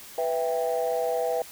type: chord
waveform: sine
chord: E minor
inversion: second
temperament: just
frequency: 494.4 / 659.3 / 791.1 Hz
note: B4 / E5 / G5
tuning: +2 / 0 / +16 cents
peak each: -26 / -27 / -30 dBFS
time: 0.18-1.42 s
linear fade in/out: 2 ms
effects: tanh soft clip ceiling -17 dBFS + white hiss -45 dBFS RMS until 1.51 s